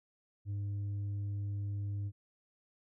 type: tone with tanh clipping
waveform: sine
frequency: 101.1 Hz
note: G#2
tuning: 46 cents flat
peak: -35 dBFS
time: 0.45-2.12 s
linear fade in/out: 50 ms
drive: 3 dB
effects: none